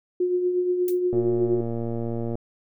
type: tone with tremolo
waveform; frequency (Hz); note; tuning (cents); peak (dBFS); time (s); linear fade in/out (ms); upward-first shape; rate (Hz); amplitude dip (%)
sine; 359.8; F#4; -48; -18; 0.2-1.61; 5; triangle; 8.4; 50
type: noise with exponential decay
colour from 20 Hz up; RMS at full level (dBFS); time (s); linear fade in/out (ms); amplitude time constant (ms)
violet; -31; 0.88-1; 1; 24
type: click train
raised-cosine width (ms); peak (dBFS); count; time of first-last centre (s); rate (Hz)
2; -17; 143; 1.13-2.354; 116
effects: none